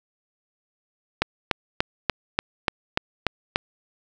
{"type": "click train", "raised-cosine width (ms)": 0.3, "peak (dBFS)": -3, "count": 9, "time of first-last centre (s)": [1.22, 3.559], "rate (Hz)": 3.42, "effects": []}